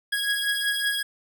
25% pulse beating tone pair, 1654 / 1659.3 Hz, G#6 / G#6, -8 / -2 cents, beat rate 5.3 Hz, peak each -21 / -25 dBFS, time 0.12-1.03 s, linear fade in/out 10 ms, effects none

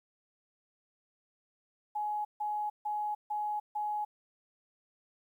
sine tone bursts, 840 Hz, G#5, 19 cents sharp, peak -31 dBFS, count 5, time 1.95-4.05 s, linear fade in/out 10 ms, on 300 ms, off 150 ms, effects 11-bit

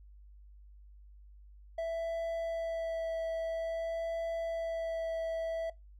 triangle tone with vibrato, 659.3 Hz, E5, in tune, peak -30 dBFS, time 1.78-5.7 s, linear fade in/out 5 ms, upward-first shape sine, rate 0.5 Hz, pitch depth 12 cents each way, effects noise-tail reverb RT60 0.2 s tail -22 dB re dry + added 50 Hz sine -52 dBFS peak until 5.99 s

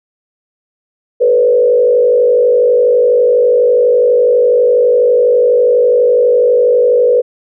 sine tone with frequency modulation, 490.5 Hz, B4, 12 cents flat, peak -6 dBFS, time 1.2-7.22 s, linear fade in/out 20 ms, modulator 52.1 Hz, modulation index 0.85, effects none

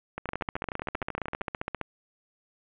two click trains, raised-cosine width 0.5 ms, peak -15 / -18 dBFS, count 24 / 17, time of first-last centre 0.29-1.813 / 0.18-1.411 s, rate 15.1 / 13 Hz, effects resampled to 8000 Hz + 8-bit

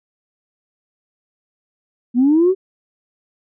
sine linear sweep, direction up, 233.1 to 389.6 Hz, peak -9 dBFS, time 2.14-2.55 s, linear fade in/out 50 ms, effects tanh soft clip ceiling -6 dBFS

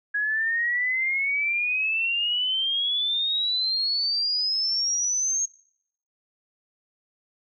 sine exponential sweep, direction up, 1661.2 to 6520 Hz, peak -22 dBFS, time 0.14-5.46 s, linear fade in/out 10 ms, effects noise-tail reverb RT60 0.7 s tail -24 dB re dry

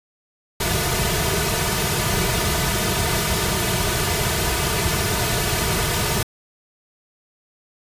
pink noise with comb filter, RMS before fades -21 dBFS, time 0.6-6.23 s, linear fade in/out 5 ms, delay 3.7 ms, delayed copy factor -0.95, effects resampled to 32000 Hz

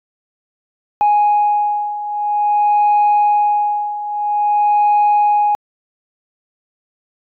sine beating tone pair, 830.6 / 831.1 Hz, G#5 / G#5, 0 / +1 cents, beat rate 0.5 Hz, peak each -16 / -12 dBFS, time 1.01-5.55 s, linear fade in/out 0 ms, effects tanh soft clip ceiling -7 dBFS

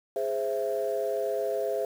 sine chord, Ab augmented, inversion none, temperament equal with one note detuned, 415.3 / 523.3 / 663.1 Hz, Ab4 / C5 / E5, 0 / 0 / +10 cents, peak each -30 dBFS, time 0.16-1.85 s, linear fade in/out 2 ms, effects tanh soft clip ceiling -19 dBFS + 8-bit

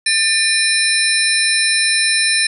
sine tone cluster, 1791 / 2435 / 4019 / 5340 / 9330 Hz, A6 / D#7 / B7 / E8 / D9, +30 / -38 / +30 / +22 / -12 cents, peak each -19 dBFS, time 0.06-2.47 s, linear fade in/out 5 ms, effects none

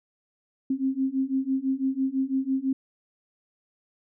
sine beating tone pair, 263 / 269 Hz, C4 / C4, +9 / +48 cents, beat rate 6 Hz, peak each -27 / -26 dBFS, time 0.7-2.73 s, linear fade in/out 5 ms, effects none

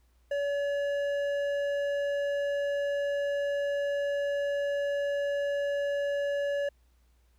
sine tone with hard clipping, 569 Hz, C#5, 45 cents sharp, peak -29 dBFS, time 0.31-6.69 s, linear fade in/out 5 ms, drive 8 dB, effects added 60 Hz sine -62 dBFS peak until 7.38 s + pink hiss -73 dBFS RMS until 7.38 s

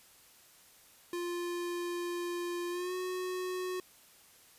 square tone with pitch glide, 349.2 to 367 Hz, F4 to F#4, 0 to -14 cents, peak -35 dBFS, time 1.13-3.8 s, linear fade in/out 2 ms, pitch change +86 cents, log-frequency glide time 2.7-2.94 s, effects white hiss -60 dBFS RMS until 4.58 s + resampled to 32000 Hz

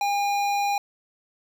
square tone with notch filter, 810 Hz, G#5, 43 cents flat, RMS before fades -24 dBFS, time 0.01-0.78 s, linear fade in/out 2 ms, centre 10000 Hz, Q 0.94, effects none

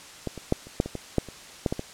clicks, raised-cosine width 2 ms, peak -15 / -23 / -7 / -30 / -7 / -19 / -18 / -7 / -26 / -9 / -13 / -17 dBFS, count 12, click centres 0.273 / 0.377 / 0.524 / 0.67 / 0.801 / 0.86 / 0.953 / 1.183 / 1.287 / 1.662 / 1.725 / 1.794 s, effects white hiss -45 dBFS RMS until 1.93 s + low-pass 8000 Hz 12 dB/octave

